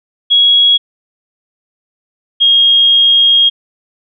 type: tone pair in turn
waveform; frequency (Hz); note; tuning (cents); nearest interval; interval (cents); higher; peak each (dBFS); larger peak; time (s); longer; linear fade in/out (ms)
sine; 3322 / 3256; G#7 / G#7; 0 / -35; unison; 35; first; -5; neither; 0.3-0.78 / 2.4-3.5; second; 20
effects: none